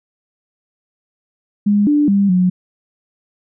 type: tone with pitch steps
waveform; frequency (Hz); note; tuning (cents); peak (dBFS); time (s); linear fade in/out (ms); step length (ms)
sine; 205.2 / 294.3 / 199.4 / 182; G#3 / D4 / G3 / F#3; -21 / +4 / +30 / -28; -10; 1.66-2.5; 10; 210
effects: none